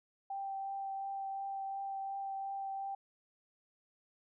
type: tone with vibrato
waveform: sine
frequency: 783 Hz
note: G5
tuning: 2 cents flat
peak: -37 dBFS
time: 0.3-2.95 s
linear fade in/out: 5 ms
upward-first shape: triangle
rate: 2.8 Hz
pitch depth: 12 cents each way
effects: none